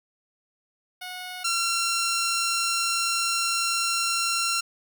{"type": "tone pair in turn", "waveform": "10% pulse", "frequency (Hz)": [730, 1365.4], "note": ["F#5", "F6"], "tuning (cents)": [-24, -40], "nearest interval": "major seventh", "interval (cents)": 1084, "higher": "second", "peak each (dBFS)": [-26, -15], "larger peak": "second", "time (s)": [[1.01, 1.44], [1.44, 4.61]], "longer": "second", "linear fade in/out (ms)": 10, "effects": []}